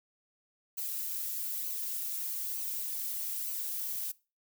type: noise with flanger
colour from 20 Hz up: violet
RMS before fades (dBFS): -36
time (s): 0.77-4.12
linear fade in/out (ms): 10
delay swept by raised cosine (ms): 0.56 to 4.56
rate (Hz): 1.1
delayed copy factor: -0.6
effects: noise-tail reverb RT60 0.3 s tail -21 dB re dry